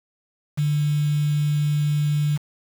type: tone with quantisation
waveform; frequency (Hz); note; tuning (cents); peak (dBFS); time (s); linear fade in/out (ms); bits
sine; 148; D3; +14; -18; 0.57-2.38; 20; 6
effects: none